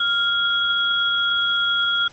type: tone pair together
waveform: sine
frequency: 1396.9 / 3322 Hz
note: F6 / G#7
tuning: 0 / 0 cents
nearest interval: octave + minor third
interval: 1500 cents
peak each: -20 dBFS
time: 0-2.08 s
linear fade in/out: 5 ms
effects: pink hiss -48 dBFS RMS until 2.12 s + MP3 32 kbps